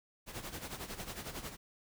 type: noise with tremolo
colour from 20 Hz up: pink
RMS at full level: -41 dBFS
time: 0.26-1.57 s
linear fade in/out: 50 ms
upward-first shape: sine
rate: 11 Hz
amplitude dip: 70%
effects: none